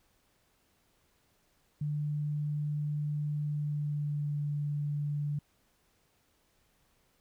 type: tone with pitch glide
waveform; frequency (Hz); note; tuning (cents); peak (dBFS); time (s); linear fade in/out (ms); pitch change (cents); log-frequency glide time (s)
sine; 148.4 to 146.36; D3 to D3; +18 to -6; -30; 1.81-5.39; 5; -24; 3.42-4.39
effects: pink hiss -71 dBFS RMS until 7.2 s